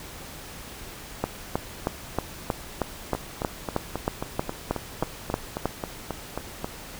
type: two click trains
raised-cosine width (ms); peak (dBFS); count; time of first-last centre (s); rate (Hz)
1; -9 / -14; 15 / 14; 1.24-5.656 / 3.15-6.645; 3.17 / 3.72
effects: pink hiss -41 dBFS RMS until 6.99 s